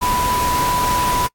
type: tone in noise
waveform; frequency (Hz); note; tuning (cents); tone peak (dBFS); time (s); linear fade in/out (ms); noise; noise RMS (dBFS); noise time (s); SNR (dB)
sine; 989; B5; +2; -17; 0.01-1.28; 20; pink; -23; 0.01-1.28; +3
effects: noise-tail reverb RT60 0.1 s tail -25 dB re dry + AAC 64 kbps